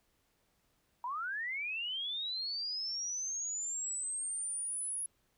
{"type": "linear sweep", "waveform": "sine", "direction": "up", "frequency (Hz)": [932.3, 10548], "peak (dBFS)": -35, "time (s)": [1.04, 5.06], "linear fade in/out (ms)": 2, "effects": ["pink hiss -75 dBFS RMS until 5.37 s"]}